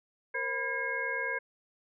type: tone cluster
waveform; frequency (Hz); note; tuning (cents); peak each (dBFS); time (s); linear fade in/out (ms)
sine; 464.3 / 533 / 993 / 1622 / 2158; A#4 / C5 / B5 / G#6 / C#7; -7 / +32 / +9 / -41 / -47; -40 / -40 / -40 / -33 / -36; 0.34-1.39; 10
effects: none